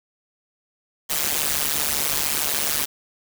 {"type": "noise with amplitude modulation", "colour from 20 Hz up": "white", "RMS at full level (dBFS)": -19, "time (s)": [1.09, 2.86], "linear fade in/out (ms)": 20, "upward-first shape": "sine", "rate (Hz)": 147, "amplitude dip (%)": 100, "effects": []}